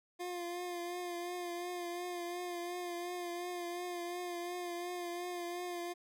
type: tone with vibrato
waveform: 25% pulse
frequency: 351.6 Hz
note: F4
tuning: 12 cents sharp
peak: -35 dBFS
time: 0.19-5.94 s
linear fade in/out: 20 ms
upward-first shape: triangle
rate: 2.8 Hz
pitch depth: 37 cents each way
effects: none